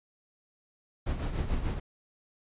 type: noise with tremolo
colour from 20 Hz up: brown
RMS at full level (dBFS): -28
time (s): 1.06-1.8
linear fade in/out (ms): 10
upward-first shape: triangle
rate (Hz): 6.8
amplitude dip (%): 65
effects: resampled to 8000 Hz